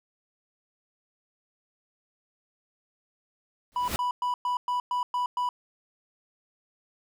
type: noise with exponential growth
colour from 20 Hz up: pink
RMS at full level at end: -26 dBFS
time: 3.72-3.96 s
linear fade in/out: 0 ms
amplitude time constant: 51 ms
type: tone bursts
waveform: triangle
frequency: 986 Hz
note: B5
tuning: 3 cents flat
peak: -23 dBFS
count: 8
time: 3.76-5.49 s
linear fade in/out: 2 ms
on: 120 ms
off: 110 ms
effects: none